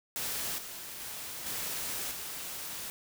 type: noise with level steps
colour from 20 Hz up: white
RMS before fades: -35 / -43 / -41 / -36 / -40 dBFS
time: 0.16-2.9 s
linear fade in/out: 0 ms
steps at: 0.58 / 1 / 1.46 / 2.11 s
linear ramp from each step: 5 ms
effects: none